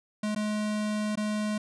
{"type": "tone with dropouts", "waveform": "square", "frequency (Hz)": 211.7, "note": "G#3", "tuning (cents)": 33, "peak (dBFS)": -28, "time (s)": [0.23, 1.58], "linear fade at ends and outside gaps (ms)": 5, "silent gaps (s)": [[0.349, 0.36], [1.156, 1.173]], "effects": ["resampled to 24000 Hz"]}